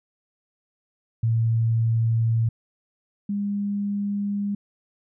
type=tone pair in turn; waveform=sine; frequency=114 / 202.6 Hz; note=A#2 / G#3; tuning=-38 / -43 cents; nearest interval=minor seventh; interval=995 cents; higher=second; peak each=-18 / -23 dBFS; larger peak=first; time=1.23-2.49 / 3.29-4.55 s; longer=neither; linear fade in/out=5 ms; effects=none